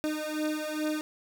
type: beating tone pair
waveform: 30% pulse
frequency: 305.1 / 307.5 Hz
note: D#4 / D#4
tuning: -34 / -20 cents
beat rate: 2.4 Hz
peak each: -30 dBFS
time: 0.04-1.01 s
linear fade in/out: 0 ms
effects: none